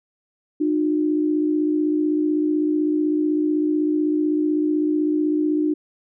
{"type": "tone pair together", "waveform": "sine", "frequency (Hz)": [303.4, 359.3], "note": ["D#4", "F4"], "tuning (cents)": [-44, 49], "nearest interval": "minor third", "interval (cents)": 293, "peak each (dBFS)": [-18, -25], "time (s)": [0.6, 5.74], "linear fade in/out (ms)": 10, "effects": []}